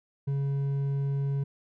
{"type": "tone with hard clipping", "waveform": "triangle", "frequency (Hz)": 139.2, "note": "C#3", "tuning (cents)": 8, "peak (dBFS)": -27, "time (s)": [0.27, 1.44], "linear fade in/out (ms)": 10, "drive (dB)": 7, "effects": []}